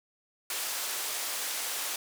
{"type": "band-pass noise", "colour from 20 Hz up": "white", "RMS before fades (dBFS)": -34, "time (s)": [0.5, 1.96], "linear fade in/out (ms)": 2, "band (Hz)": [480, 13000], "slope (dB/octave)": 12, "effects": []}